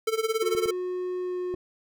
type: tone with tremolo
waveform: square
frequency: 444.3 Hz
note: A4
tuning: 17 cents sharp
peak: -22 dBFS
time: 0.07-0.71 s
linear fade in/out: 5 ms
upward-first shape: sine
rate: 18 Hz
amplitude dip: 85%
type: tone with pitch glide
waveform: triangle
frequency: 363.6 to 361.3 Hz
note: F#4 to F#4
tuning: -30 to -41 cents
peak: -26 dBFS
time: 0.42-1.55 s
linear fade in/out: 5 ms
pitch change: -11 cents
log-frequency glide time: 1.2-1.38 s
type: clicks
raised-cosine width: 2 ms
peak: -26 dBFS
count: 3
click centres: 0.55 / 0.658 / 1.541 s
effects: none